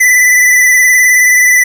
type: tone with vibrato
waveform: square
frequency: 1994 Hz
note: B6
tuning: 16 cents sharp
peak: -5 dBFS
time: 0-1.64 s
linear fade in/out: 10 ms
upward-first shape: sine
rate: 19 Hz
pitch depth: 32 cents each way
effects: none